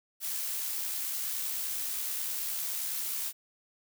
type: noise with amplitude modulation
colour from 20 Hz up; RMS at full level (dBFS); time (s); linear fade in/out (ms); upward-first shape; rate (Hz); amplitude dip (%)
blue; -33; 0.2-3.33; 50; sine; 69.6; 25
effects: none